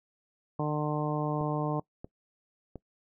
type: harmonic tone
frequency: 150.3 Hz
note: D3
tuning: 40 cents sharp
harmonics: 1 / 2 / 3 / 4 / 5 / 6 / 7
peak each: -31 / -34 / -36 / -37 / -38 / -39 / -39 dBFS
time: 0.59-1.8 s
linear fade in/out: 5 ms
type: clicks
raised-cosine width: 2 ms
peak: -27 dBFS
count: 3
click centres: 1.411 / 2.045 / 2.757 s
effects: noise-tail reverb RT60 0.1 s tail -22 dB re dry